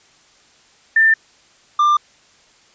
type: tone pair in turn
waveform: sine / triangle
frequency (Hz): 1788 / 1191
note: A6 / D6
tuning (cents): +27 / +24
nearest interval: perfect fifth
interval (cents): 703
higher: first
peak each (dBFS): -9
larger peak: neither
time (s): 0.96-1.14 / 1.79-1.97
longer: neither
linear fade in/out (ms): 5
effects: white hiss -52 dBFS RMS until 2.74 s + resampled to 16000 Hz